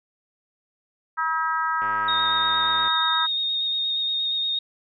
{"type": "harmonic tone", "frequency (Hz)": 320.9, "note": "E4", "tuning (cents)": -46, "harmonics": [3, 4, 5, 6], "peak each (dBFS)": [-27, -24, -28, -37], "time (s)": [1.17, 3.27], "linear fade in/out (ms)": 20}
{"type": "click train", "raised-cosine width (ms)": 0.5, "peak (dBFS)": -22, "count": 112, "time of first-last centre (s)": [1.82, 2.877], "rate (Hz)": 105}
{"type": "tone with vibrato", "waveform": "sine", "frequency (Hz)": 3707, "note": "A#7", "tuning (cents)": -10, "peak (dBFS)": -22, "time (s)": [2.08, 4.59], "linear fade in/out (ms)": 5, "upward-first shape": "square", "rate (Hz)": 8.5, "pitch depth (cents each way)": 12}
{"effects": []}